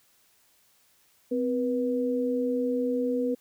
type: tone pair together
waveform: sine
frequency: 256.5 / 486.6 Hz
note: C4 / B4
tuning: -34 / -26 cents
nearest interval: major seventh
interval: 1108 cents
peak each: -27 dBFS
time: 1.31-3.35 s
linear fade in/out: 10 ms
effects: white hiss -64 dBFS RMS until 3.4 s